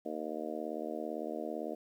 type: harmonic tone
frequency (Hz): 77.8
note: D#2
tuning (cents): 0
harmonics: 3 / 4 / 5 / 6 / 7 / 8 / 9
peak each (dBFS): -44 / -42 / -45 / -43 / -46 / -42 / -46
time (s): 0.05-1.75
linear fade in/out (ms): 10
effects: 11-bit